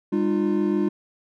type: tone cluster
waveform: triangle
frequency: 201.4 / 304.8 / 351.2 Hz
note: G3 / D#4 / F4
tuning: +47 / -36 / +10 cents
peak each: -22 dBFS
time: 0.12-0.89 s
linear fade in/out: 10 ms
effects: none